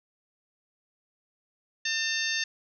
harmonic tone, 900 Hz, A5, 39 cents sharp, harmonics 2 / 3 / 4 / 5 / 6 / 7, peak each -31 / -33 / -34 / -35 / -36 / -36 dBFS, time 1.85-2.44 s, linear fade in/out 5 ms, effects none

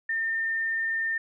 sine tone, 1809 Hz, A6, 48 cents sharp, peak -25 dBFS, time 0.09-1.18 s, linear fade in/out 5 ms, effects none

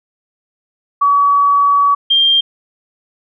sine tone pair in turn, 1136 / 3189 Hz, C#6 / G7, +42 / +29 cents, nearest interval octave + tritone, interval 1787 cents, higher second, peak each -8 dBFS, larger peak neither, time 1.01-1.95 / 2.1-2.41 s, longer first, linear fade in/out 10 ms, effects none

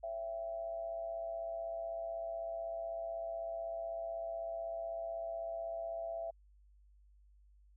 sine tone with amplitude modulation, 667 Hz, E5, 20 cents sharp, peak -35 dBFS, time 0.03-6.31 s, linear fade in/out 10 ms, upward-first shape sine, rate 116 Hz, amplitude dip 60%, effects added 50 Hz sine -61 dBFS peak until 7.76 s

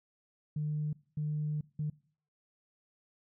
sine tone bursts at uneven times, 150.8 Hz, D3, 46 cents sharp, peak -30 dBFS, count 3, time 0.56-0.93 / 1.17-1.61 / 1.79-1.9 s, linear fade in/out 5 ms, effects noise-tail reverb RT60 0.5 s tail -22 dB re dry + tanh soft clip ceiling -26 dBFS

